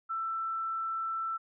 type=tone; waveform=sine; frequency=1332 Hz; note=E6; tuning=18 cents sharp; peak=-31 dBFS; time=0.09-1.38 s; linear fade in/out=20 ms; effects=none

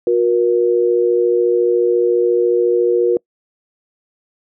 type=tone pair together; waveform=sine; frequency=361 / 475.2 Hz; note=F#4 / A#4; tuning=-43 / +33 cents; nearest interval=perfect fourth; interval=476 cents; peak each=-14 dBFS; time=0.07-3.17 s; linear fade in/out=2 ms; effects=noise-tail reverb RT60 0.1 s tail -26 dB re dry

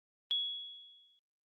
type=tone with exponential decay; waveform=sine; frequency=3357 Hz; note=G#7; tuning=18 cents sharp; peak=-28 dBFS; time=0.31-1.19 s; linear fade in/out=0 ms; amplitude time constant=190 ms; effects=Opus 24 kbps

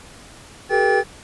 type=tone cluster; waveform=triangle; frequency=386.3 / 427.7 / 479.4 / 790 / 1727 Hz; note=G4 / A4 / A#4 / G5 / A6; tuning=-25 / -49 / +48 / +13 / -33 cents; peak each=-19 dBFS; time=0.69-1.04 s; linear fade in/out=50 ms; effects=pink hiss -43 dBFS RMS until 1.23 s + resampled to 24000 Hz

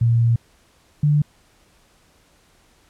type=tone pair in turn; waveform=sine; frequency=116.6 / 147.97 Hz; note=A#2 / D3; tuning=+1 / +13 cents; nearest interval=major third; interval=412 cents; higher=second; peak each=-13 dBFS; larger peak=neither; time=0.01-0.36 / 1.03-1.22 s; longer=first; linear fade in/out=5 ms; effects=pink hiss -57 dBFS RMS until 2.89 s + low-pass 11000 Hz 12 dB/octave

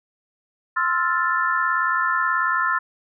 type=chord; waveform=sine; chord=F major seventh; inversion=second; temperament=equal; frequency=1046.5 / 1318.5 / 1396.9 / 1760 Hz; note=C6 / E6 / F6 / A6; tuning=0 / 0 / 0 / 0 cents; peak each=-24 dBFS; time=0.76-2.79 s; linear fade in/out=10 ms; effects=none

